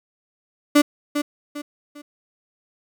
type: tone with echo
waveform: 35% pulse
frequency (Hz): 292.8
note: D4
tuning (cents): -5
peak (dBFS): -9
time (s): 0.75-0.82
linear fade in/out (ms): 10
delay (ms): 400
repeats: 3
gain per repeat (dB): -9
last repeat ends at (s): 2.02
effects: none